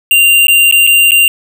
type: tone with dropouts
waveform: square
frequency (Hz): 2782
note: F7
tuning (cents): -7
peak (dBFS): -5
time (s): 0.11-1.28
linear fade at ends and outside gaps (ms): 1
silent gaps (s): 0.47-0.482 / 0.712-0.724 / 0.867-0.873 / 1.109-1.118
effects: none